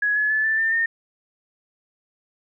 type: tone with pitch steps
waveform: sine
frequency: 1675 / 1704.3 / 1734.1 / 1764.4 / 1795.2 / 1826.6 Hz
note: G#6 / G#6 / A6 / A6 / A6 / A#6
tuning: +14 / +44 / -26 / +4 / +34 / -36 cents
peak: -18 dBFS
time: 0.02-0.86 s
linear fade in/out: 5 ms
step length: 140 ms
effects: none